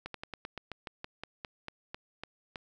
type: slowing click train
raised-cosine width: 0.3 ms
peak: -23 dBFS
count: 15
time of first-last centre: 0.06-2.558 s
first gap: 83 ms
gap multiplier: 1.11
effects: none